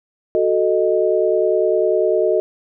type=chord; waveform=sine; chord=D# diminished; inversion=first; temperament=equal; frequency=370 / 440 / 622.3 Hz; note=F#4 / A4 / D#5; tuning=0 / 0 / 0 cents; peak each=-18 dBFS; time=0.35-2.4 s; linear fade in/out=0 ms; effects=none